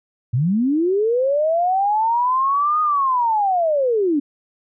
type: linear two-way sweep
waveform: sine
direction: up then down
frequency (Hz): 110 to 1244.5 to 272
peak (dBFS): -15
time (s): 0.33-4.2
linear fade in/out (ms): 10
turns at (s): 2.81
effects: none